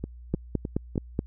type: two click trains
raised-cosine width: 3 ms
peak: -18 / -12 dBFS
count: 4 / 5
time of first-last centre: 0.04-0.957 / 0.34-1.191 s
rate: 3.27 / 4.7 Hz
effects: added 60 Hz sine -42 dBFS peak until 1.26 s